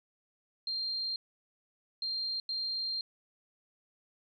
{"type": "tone bursts at uneven times", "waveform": "sine", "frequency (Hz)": 4186, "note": "C8", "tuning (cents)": 0, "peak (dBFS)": -32, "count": 3, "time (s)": [[0.67, 1.16], [2.02, 2.4], [2.49, 3.01]], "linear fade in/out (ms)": 2, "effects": []}